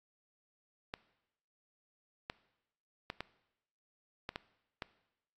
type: clicks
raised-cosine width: 0.3 ms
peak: -22 dBFS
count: 7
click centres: 0.939 / 2.299 / 3.101 / 3.206 / 4.291 / 4.359 / 4.822 s
effects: noise-tail reverb RT60 0.9 s tail -19 dB re dry + AAC 48 kbps